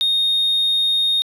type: tone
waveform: sine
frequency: 3700 Hz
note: A#7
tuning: 14 cents flat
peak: -13 dBFS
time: 0.01-1.22 s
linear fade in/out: 0 ms
effects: tanh soft clip ceiling -13 dBFS + 9-bit